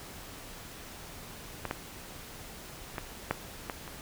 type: clicks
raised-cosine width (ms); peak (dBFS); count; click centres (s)
0.5; -18 / -16 / -18 / -12 / -18 / -28; 6; 1.653 / 1.711 / 2.982 / 3.31 / 3.698 / 3.878
effects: pink hiss -46 dBFS RMS until 4.01 s